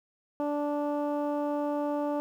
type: tone with low-pass filter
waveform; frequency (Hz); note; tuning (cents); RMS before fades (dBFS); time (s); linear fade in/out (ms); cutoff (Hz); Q
15% pulse; 292.3; D4; -8; -30; 0.4-2.2; 0; 750; 0.97
effects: 10-bit